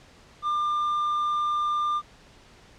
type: tone with hard clipping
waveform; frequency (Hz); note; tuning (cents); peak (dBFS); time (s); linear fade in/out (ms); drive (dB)
sine; 1197; D6; +33; -24; 0.42-2.02; 50; 3
effects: pink hiss -53 dBFS RMS until 2.78 s + low-pass 6000 Hz 12 dB/octave